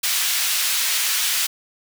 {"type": "high-pass noise", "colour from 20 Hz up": "pink", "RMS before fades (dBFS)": -21, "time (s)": [0.03, 1.47], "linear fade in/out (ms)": 10, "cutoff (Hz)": 2400, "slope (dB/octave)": 12, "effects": []}